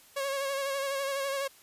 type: tone with vibrato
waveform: sawtooth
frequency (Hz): 550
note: C#5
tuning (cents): -14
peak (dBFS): -26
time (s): 0.16-1.48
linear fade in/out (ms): 10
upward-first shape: sine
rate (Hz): 12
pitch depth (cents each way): 36
effects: white hiss -57 dBFS RMS until 1.62 s + resampled to 32000 Hz